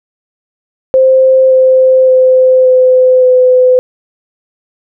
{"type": "tone with pitch steps", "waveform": "sine", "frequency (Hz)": [523.3, 519.1, 514.9, 510.8, 506.6], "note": ["C5", "C5", "C5", "C5", "B4"], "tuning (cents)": [0, -14, -28, -42, 44], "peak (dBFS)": -3, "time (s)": [0.94, 3.79], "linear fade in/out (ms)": 0, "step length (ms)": 570, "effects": []}